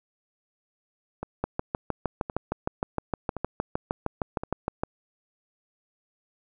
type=two click trains; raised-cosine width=1 ms; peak=-18 / -12 dBFS; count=4 / 23; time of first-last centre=1.23-4.435 / 1.44-4.835 s; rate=0.936 / 6.48 Hz; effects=none